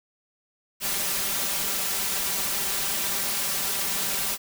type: noise with comb filter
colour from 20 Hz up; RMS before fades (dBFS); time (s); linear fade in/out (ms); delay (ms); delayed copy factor
white; -27; 0.8-4.38; 50; 5.1; +0.7
effects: none